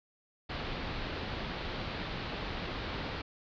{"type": "low-pass noise", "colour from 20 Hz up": "pink", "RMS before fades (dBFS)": -38, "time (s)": [0.49, 3.22], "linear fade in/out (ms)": 10, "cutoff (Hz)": 4500, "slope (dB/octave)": 48, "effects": []}